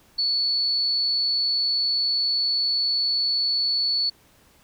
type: tone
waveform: sine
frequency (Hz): 4435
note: C#8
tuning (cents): 0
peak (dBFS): -20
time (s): 0.18-4.1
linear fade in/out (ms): 10
effects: pink hiss -57 dBFS RMS until 4.63 s